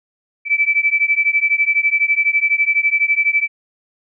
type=beating tone pair; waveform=sine; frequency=2309 / 2321 Hz; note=D7 / D7; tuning=-30 / -21 cents; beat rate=12 Hz; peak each=-16 dBFS; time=0.45-3.48 s; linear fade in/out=50 ms; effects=none